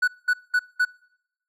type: tone bursts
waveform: triangle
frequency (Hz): 1480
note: F#6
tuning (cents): 0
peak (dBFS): -15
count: 4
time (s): 0.02-0.852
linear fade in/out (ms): 10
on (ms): 58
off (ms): 200
effects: noise-tail reverb RT60 0.8 s tail -25 dB re dry